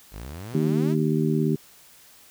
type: exponential sweep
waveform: sawtooth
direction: up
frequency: 45.52 to 361 Hz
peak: -31 dBFS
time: 0.11-0.96 s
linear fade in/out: 50 ms
type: harmonic tone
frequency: 77.6 Hz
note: D#2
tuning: 4 cents flat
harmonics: 2 / 3 / 4 / 5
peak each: -23 / -25 / -28 / -27 dBFS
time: 0.54-1.56 s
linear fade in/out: 10 ms
effects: white hiss -52 dBFS RMS until 2.3 s